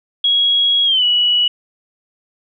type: tone with pitch glide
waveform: sine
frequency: 3315 to 2936 Hz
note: G#7 to F#7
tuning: -4 to -14 cents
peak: -11 dBFS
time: 0.24-1.48 s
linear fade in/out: 5 ms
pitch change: -210 cents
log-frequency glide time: 0.85-1.04 s
effects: none